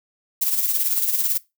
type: noise with tremolo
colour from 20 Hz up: violet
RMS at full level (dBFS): -19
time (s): 0.41-1.38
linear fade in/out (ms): 10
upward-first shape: sine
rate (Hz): 18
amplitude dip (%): 55
effects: noise-tail reverb RT60 0.2 s tail -19 dB re dry